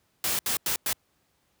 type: noise bursts at uneven times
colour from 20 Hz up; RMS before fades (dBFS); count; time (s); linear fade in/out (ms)
white; -27; 4; 0.24-0.39 / 0.46-0.57 / 0.66-0.76 / 0.86-0.93; 2
effects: pink hiss -70 dBFS RMS until 1.6 s + high-pass 60 Hz 12 dB/octave